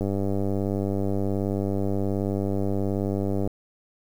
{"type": "click train", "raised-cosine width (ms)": 2, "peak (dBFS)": -14, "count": 343, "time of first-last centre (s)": [0.01, 3.475], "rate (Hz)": 98.7, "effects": ["8-bit"]}